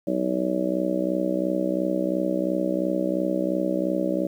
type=harmonic tone; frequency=62.9 Hz; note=B1; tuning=32 cents sharp; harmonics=3 / 4 / 5 / 6 / 7 / 8 / 9 / 10; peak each=-29 / -32 / -26 / -33 / -37 / -37 / -27 / -36 dBFS; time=0.07-4.27 s; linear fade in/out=5 ms; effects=9-bit